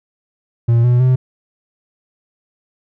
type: tone with pitch steps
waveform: triangle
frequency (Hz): 117.2 / 122.53 / 128.1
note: A#2 / B2 / C3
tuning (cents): +10 / -13 / -36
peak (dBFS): -7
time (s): 0.68-1.16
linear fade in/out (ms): 10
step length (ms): 160
effects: none